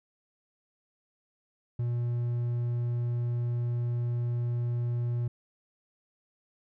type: tone with hard clipping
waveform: triangle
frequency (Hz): 120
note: B2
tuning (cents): -49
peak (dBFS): -28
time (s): 1.79-5.28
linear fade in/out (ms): 5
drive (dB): 6
effects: none